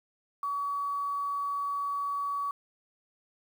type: tone with quantisation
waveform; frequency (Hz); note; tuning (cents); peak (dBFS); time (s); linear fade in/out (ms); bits
sine; 1134; C#6; +39; -29; 0.43-2.51; 2; 9
effects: none